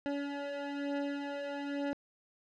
25% pulse beating tone pair, 283 / 284.1 Hz, C#4 / C#4, +36 / +43 cents, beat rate 1.1 Hz, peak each -36 / -33 dBFS, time 0.06-1.93 s, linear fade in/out 0 ms, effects low-pass 3000 Hz 12 dB/octave

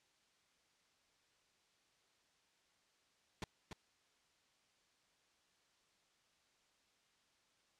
pink noise with echo, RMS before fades -42 dBFS, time 3.42-3.44 s, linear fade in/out 2 ms, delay 290 ms, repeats 1, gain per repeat -6 dB, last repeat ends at 3.73 s, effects white hiss -75 dBFS RMS until 7.79 s + low-pass 6000 Hz 12 dB/octave

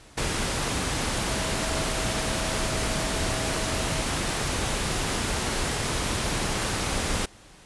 sine tone in noise, 644 Hz, E5, 41 cents flat, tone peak -36 dBFS, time 1.29-4.03 s, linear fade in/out 10 ms, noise pink, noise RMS -27 dBFS, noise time 0.17-7.26 s, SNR -12 dB, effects pink hiss -51 dBFS RMS until 7.65 s + resampled to 24000 Hz

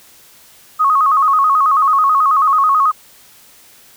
sine tone with vibrato, 1174.7 Hz, D6, in tune, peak -9 dBFS, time 0.79-2.92 s, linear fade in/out 20 ms, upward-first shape square, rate 9.2 Hz, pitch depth 110 cents each way, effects white hiss -45 dBFS RMS until 3.96 s

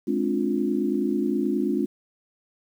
sine chord, D half-diminished seventh, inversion second, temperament just, 211.4 / 264.3 / 293.7 / 352.4 Hz, Ab3 / C4 / D4 / F4, +31 / +18 / 0 / +16 cents, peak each -27 dBFS, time 0.07-1.86 s, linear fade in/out 10 ms, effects 9-bit

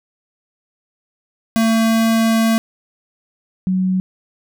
square / sine tone pair in turn, 225.2 / 186.33 Hz, A3 / F#3, +40 / +12 cents, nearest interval minor third, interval 328 cents, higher first, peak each -13 / -14 dBFS, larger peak first, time 1.56-2.58 / 3.67-4 s, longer first, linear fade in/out 0 ms, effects none

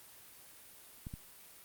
clicks, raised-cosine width 5 ms, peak -30 dBFS, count 2, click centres 1.069 / 1.139 s, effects white hiss -56 dBFS RMS until 1.64 s + Opus 32 kbps

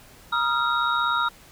sine tone cluster, 949 / 1246 / 1382 / 3771 Hz, A#5 / D#6 / F6 / A#7, +31 / +2 / -19 / +19 cents, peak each -27 / -27 / -23 / -30 dBFS, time 0.32-1.29 s, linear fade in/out 10 ms, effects pink hiss -50 dBFS RMS until 1.51 s

